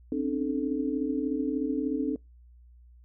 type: tone cluster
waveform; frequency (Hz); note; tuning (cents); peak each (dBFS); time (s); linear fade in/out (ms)
sine; 264.3 / 277.5 / 300.9 / 437.8; C4 / C#4 / D4 / A4; +18 / +2 / +42 / -9; -30 / -36 / -30 / -34; 0.12-2.16; 2
effects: noise-tail reverb RT60 0.2 s tail -26 dB re dry + added 60 Hz sine -51 dBFS peak until 3.04 s